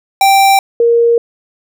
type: tone pair in turn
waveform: square / sine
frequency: 783 / 468.2 Hz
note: G5 / A#4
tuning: -2 / +8 cents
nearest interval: major sixth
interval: 890 cents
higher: first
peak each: -6 dBFS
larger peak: neither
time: 0.21-0.59 / 0.8-1.18 s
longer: neither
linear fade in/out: 2 ms
effects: none